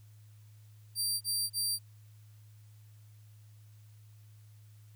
20% pulse tone bursts, 4700 Hz, D8, 1 cent sharp, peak -24 dBFS, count 3, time 0.95-1.79 s, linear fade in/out 50 ms, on 260 ms, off 30 ms, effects added 106 Hz sine -53 dBFS peak until 4.95 s + white hiss -69 dBFS RMS until 4.95 s

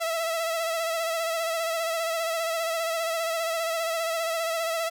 sawtooth tone with vibrato, 659.3 Hz, E5, in tune, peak -22 dBFS, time 0-4.9 s, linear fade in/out 20 ms, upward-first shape sine, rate 15 Hz, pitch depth 38 cents each way, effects none

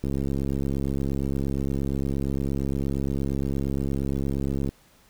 click train, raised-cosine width 3 ms, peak -15 dBFS, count 320, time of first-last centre 0.04-4.69 s, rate 68.6 Hz, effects pink hiss -58 dBFS RMS until 5.09 s

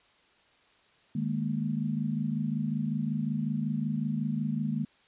sine chord, D# suspended fourth, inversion none, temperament equal with one note detuned, 152.89 / 207.7 / 233.1 Hz, D#3 / G#3 / A#3, -30 / 0 / 0 cents, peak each -32 dBFS, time 1.15-4.85 s, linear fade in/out 5 ms, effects white hiss -63 dBFS RMS until 5.07 s + resampled to 8000 Hz

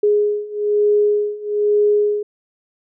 sine beating tone pair, 415.3 / 416.4 Hz, G#4 / G#4, 0 / +5 cents, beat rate 1.1 Hz, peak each -18 / -16 dBFS, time 0.03-2.23 s, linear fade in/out 5 ms, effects none

